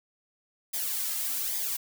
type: noise with flanger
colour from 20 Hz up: blue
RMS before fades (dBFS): -31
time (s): 0.73-1.77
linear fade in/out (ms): 10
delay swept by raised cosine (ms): 0.7 to 2.7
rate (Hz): 1.2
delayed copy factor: -0.75
effects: none